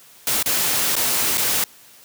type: noise with dropouts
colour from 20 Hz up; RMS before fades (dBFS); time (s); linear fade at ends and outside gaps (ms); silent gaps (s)
white; -20; 0.27-1.64; 2; 0.428-0.459 / 0.955-0.964 / 1.374-1.378
effects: white hiss -48 dBFS RMS until 2.04 s + high-pass 80 Hz 12 dB/octave